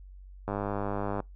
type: click train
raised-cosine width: 1 ms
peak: -18 dBFS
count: 74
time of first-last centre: 0.48-1.203 s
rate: 101 Hz
effects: noise-tail reverb RT60 0.2 s tail -26 dB re dry + added 47 Hz sine -45 dBFS peak until 1.35 s